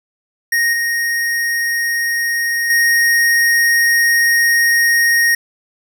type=tone with level steps; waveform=square; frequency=1864.7 Hz; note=A#6; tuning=in tune; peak=-13 / -16 / -11 dBFS; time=0.52-5.35 s; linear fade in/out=5 ms; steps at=0.73 / 2.7 s; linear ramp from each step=2 ms; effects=none